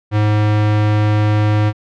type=tone; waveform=square; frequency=105.7 Hz; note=G#2; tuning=31 cents sharp; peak=-12 dBFS; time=0.11-1.73 s; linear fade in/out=50 ms; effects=low-pass 3000 Hz 12 dB/octave